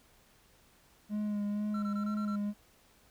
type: tone with vibrato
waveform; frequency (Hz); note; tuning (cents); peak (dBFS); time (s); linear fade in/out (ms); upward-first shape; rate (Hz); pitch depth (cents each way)
triangle; 207.7; G#3; 0; -29; 1.09-2.54; 50; sine; 2.1; 24
type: tone bursts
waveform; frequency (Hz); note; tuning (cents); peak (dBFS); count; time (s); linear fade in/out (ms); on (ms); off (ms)
triangle; 1350; E6; +41; -39; 6; 1.74-2.36; 5; 85; 22
effects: pink hiss -64 dBFS RMS until 3.1 s